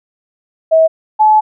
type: tone pair in turn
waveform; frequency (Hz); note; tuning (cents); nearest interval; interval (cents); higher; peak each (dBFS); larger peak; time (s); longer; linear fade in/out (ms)
sine; 644 / 859.6; E5 / A5; -41 / -41; perfect fourth; 500; second; -5; neither; 0.71-0.88 / 1.19-1.41; second; 20
effects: none